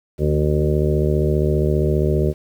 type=harmonic tone with a mistuned harmonic; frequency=75 Hz; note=D2; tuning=37 cents sharp; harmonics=1 / 2 / 3 / 4 / 5 / 6 / 7 / 8; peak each=-20 / -20 / -27 / -32 / -21 / -26 / -30 / -28 dBFS; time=0.18-2.34 s; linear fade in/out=50 ms; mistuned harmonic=3; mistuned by=+25 cents; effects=8-bit